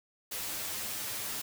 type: noise with comb filter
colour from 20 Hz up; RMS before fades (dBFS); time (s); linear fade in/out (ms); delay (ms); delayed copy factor
white; -37; 0.31-1.42; 10; 9.5; +1
effects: none